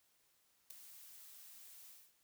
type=noise with ADSR envelope; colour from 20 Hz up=blue; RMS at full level=-45 dBFS; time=0.7-2.14 s; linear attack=7 ms; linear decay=4 ms; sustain=-12 dB; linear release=250 ms; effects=white hiss -75 dBFS RMS until 2.23 s